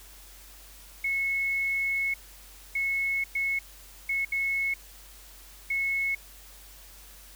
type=tone bursts at uneven times; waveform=sine; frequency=2190 Hz; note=C#7; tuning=22 cents flat; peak=-25 dBFS; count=6; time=1.04-2.14 / 2.75-3.24 / 3.35-3.59 / 4.09-4.25 / 4.32-4.74 / 5.7-6.15 s; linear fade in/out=5 ms; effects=added 47 Hz sine -51 dBFS peak until 7.35 s + white hiss -51 dBFS RMS until 7.35 s

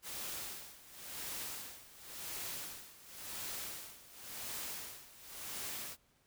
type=noise with tremolo; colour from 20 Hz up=white; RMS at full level=-42 dBFS; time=0.02-5.97 s; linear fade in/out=50 ms; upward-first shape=sine; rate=0.93 Hz; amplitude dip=85%; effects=pink hiss -72 dBFS RMS until 6.26 s

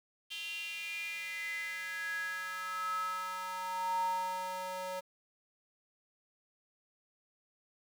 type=tone with high-pass filter sweep; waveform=square; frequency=184.9 Hz; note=F#3; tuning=1 cent flat; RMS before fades=-38 dBFS; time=0.3-5.01 s; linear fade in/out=20 ms; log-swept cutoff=3000 to 670 Hz; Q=8.9; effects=10-bit

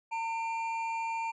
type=tone pair together; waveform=triangle; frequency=907 / 2378 Hz; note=A#5 / D7; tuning=-48 / +21 cents; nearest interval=octave + perfect fourth; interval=1669 cents; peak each=-30 / -38 dBFS; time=0.11-1.32 s; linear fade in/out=20 ms; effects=resampled to 22050 Hz

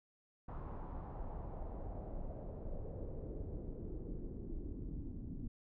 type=noise with low-pass filter sweep; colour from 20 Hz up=brown; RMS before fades=-44 dBFS; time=0.48-5.48 s; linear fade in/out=5 ms; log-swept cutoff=1100 to 250 Hz; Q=2.4; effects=none

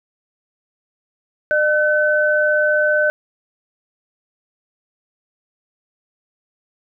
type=tone pair together; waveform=sine; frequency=603 / 1518 Hz; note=D5 / F#6; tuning=+46 / +44 cents; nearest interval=octave + major third; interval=1598 cents; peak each=-16 dBFS; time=1.51-3.1 s; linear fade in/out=0 ms; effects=none

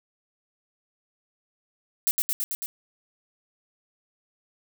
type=noise with echo; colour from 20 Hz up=violet; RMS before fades=-22 dBFS; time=2.07-2.11 s; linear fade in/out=0 ms; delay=110 ms; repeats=5; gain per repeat=-2 dB; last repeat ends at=2.66 s; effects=none

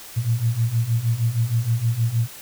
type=beating tone pair; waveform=sine; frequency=112.1 / 118.5 Hz; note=A2 / A#2; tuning=+33 / +29 cents; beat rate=6.4 Hz; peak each=-23 / -20 dBFS; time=0.16-2.28 s; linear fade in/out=20 ms; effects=white hiss -40 dBFS RMS until 2.41 s

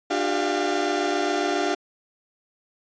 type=tone cluster; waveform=30% pulse; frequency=297.7 / 360.2 / 399.9 / 693 Hz; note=D4 / F#4 / G4 / F5; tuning=+24 / -46 / +35 / -14 cents; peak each=-25 dBFS; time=0.1-1.75 s; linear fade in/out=10 ms; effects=resampled to 16000 Hz

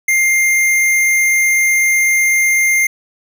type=tone; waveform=square; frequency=2108 Hz; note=C7; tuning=12 cents sharp; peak=-11 dBFS; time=0.08-2.87 s; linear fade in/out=5 ms; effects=none

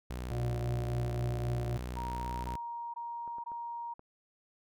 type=tone; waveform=sawtooth; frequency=61.74 Hz; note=B1; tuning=in tune; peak=-33 dBFS; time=0.1-2.56 s; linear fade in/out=5 ms
type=harmonic tone; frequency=119.7 Hz; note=A#2; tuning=46 cents sharp; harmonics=1 / 3 / 5 / 6; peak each=-32 / -42 / -46 / -48 dBFS; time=0.31-1.77 s; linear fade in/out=0 ms
type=tone bursts; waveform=sine; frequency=940 Hz; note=A#5; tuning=14 cents sharp; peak=-37 dBFS; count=4; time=1.96-3.94 s; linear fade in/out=10 ms; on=480 ms; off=20 ms
type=clicks; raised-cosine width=1 ms; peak=-38 dBFS; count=5; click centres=2.465 / 3.277 / 3.384 / 3.518 / 3.994 s
effects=none

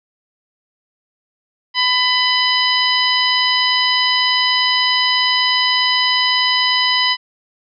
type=harmonic tone with a mistuned harmonic; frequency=999 Hz; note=B5; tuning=20 cents sharp; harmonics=1 / 2 / 3 / 4 / 5; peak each=-20 / -19 / -18 / -22 / -19 dBFS; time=1.74-7.17 s; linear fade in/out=50 ms; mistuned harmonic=3; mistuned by=+18 cents; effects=none

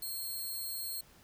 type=tone; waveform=5% pulse; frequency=4241 Hz; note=C8; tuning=23 cents sharp; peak=-30 dBFS; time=0.02-1.01 s; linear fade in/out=5 ms; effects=pink hiss -61 dBFS RMS until 1.23 s

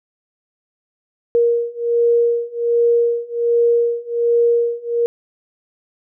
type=beating tone pair; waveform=sine; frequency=470.3 / 471.6 Hz; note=A#4 / A#4; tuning=+15 / +20 cents; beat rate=1.3 Hz; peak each=-17 / -16 dBFS; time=1.35-5.06 s; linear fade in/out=0 ms; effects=none

